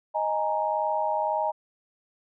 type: chord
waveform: sine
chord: D# suspended fourth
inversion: none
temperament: equal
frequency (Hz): 622.3 / 830.6 / 932.3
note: D#5 / G#5 / A#5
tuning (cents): 0 / 0 / 0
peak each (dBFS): -28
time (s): 0.14-1.52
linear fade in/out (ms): 20
effects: none